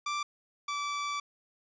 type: tone pair in turn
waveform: sawtooth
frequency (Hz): 1174.7 / 1157.9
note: D6 / D6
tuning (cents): 0 / -25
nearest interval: unison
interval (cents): 25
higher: first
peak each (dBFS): -27 / -28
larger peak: first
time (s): 0.06-0.23 / 0.68-1.2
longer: second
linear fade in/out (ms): 5
effects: resampled to 16000 Hz